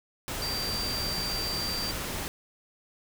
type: tone in noise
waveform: sine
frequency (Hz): 4699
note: D8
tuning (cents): 0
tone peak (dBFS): -31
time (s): 0.42-1.91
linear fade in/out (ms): 0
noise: pink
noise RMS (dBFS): -34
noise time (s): 0.28-2.28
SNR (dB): 0
effects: none